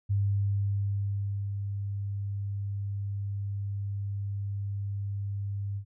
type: tone with ADSR envelope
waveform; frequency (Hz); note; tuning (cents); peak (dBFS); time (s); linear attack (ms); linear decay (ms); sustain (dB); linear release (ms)
sine; 100; G2; +35; -23; 0.09-5.85; 20; 1400; -7; 82
effects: none